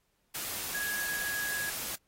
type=tone in noise; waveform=sine; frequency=1661.2 Hz; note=G#6; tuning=in tune; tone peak=-33 dBFS; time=0.74-1.7 s; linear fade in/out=10 ms; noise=white; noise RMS=-37 dBFS; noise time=0.34-1.96 s; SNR=+1 dB; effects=pink hiss -75 dBFS RMS until 2.07 s + AAC 48 kbps